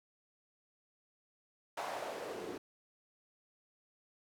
white noise with band-pass filter sweep, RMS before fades -42 dBFS, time 1.77-2.58 s, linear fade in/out 5 ms, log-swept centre 830 to 340 Hz, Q 2.5, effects none

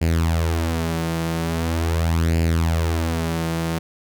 sawtooth tone with flanger, 82.41 Hz, E2, in tune, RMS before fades -21 dBFS, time 0.01-3.79 s, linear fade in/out 10 ms, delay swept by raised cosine 0.41 to 5.81 ms, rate 0.42 Hz, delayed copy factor +0.65, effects none

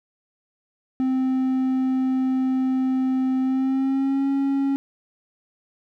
triangle tone with pitch glide, 260.4 to 274.9 Hz, C4 to C#4, -8 to -14 cents, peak -17 dBFS, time 1-4.76 s, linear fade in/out 0 ms, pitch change +94 cents, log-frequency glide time 3.41-4.29 s, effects none

